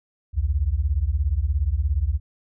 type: beating tone pair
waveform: sine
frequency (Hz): 63 / 80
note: B1 / D#2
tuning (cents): +35 / +49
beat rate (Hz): 17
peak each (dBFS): -22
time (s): 0.33-2.2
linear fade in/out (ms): 50
effects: none